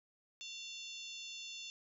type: harmonic tone with a mistuned harmonic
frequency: 880 Hz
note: A5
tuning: in tune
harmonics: 3 / 4 / 5 / 6 / 7 / 8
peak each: -50 / -48 / -55 / -56 / -54 / -58 dBFS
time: 0.41-1.7 s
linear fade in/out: 0 ms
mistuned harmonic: 3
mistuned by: +70 cents
effects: none